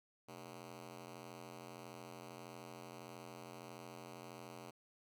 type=ring-modulated tone; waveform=10% pulse; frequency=174.61 Hz; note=F3; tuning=in tune; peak=-39 dBFS; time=0.28-4.71 s; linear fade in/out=10 ms; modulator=46.5 Hz; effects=none